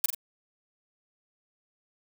blue noise with echo, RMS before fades -22 dBFS, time 0.04-0.06 s, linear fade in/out 5 ms, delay 44 ms, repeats 2, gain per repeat -6 dB, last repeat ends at 0.148 s, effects none

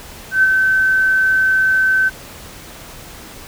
sine tone with ADSR envelope, 1535 Hz, G6, 37 cents flat, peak -7 dBFS, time 0.31-2.1 s, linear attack 120 ms, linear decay 29 ms, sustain -4 dB, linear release 25 ms, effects pink hiss -36 dBFS RMS until 3.47 s

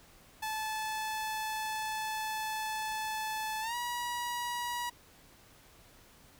sawtooth tone with pitch glide, 869 to 964.2 Hz, A5 to B5, -22 to -42 cents, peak -30 dBFS, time 0.42-4.9 s, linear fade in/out 10 ms, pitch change +180 cents, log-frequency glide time 3.61-3.75 s, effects pink hiss -59 dBFS RMS until 6.39 s

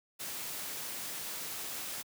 white noise, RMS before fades -40 dBFS, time 0.19-2.03 s, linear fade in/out 20 ms, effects high-pass 100 Hz 12 dB/octave

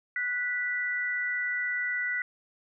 sine tone pair together, 1476 / 1970.2 Hz, F#6 / B6, -5 / -5 cents, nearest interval perfect fourth, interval 500 cents, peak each -32 / -29 dBFS, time 0.16-2.22 s, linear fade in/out 2 ms, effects none

